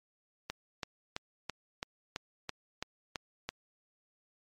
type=click train; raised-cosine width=0.2 ms; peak=-18 dBFS; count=10; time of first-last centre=0.5-3.49 s; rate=3.01 Hz; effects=MP3 64 kbps